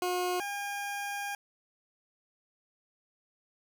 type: tone pair in turn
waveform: 20% pulse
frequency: 360 / 808.2 Hz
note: F#4 / G#5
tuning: -47 / -47 cents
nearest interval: octave + major second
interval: 1400 cents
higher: second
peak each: -24 / -29 dBFS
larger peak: first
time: 0.02-0.4 / 0.4-1.35 s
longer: second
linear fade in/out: 2 ms
effects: none